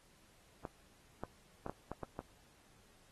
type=clicks; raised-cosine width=1 ms; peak=-27 dBFS; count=7; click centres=0.652 / 1.236 / 1.664 / 1.696 / 1.916 / 2.033 / 2.191 s; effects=pink hiss -67 dBFS RMS until 3.11 s + AAC 32 kbps